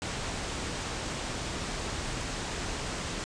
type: low-pass noise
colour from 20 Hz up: pink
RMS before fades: -35 dBFS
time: 0.02-3.24 s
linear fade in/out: 0 ms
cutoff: 8800 Hz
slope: 48 dB/octave
effects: resampled to 22050 Hz